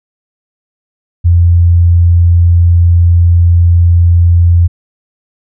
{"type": "tone", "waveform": "sine", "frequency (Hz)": 86.1, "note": "F2", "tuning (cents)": -24, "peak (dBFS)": -3, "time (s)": [1.24, 4.68], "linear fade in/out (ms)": 20, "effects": []}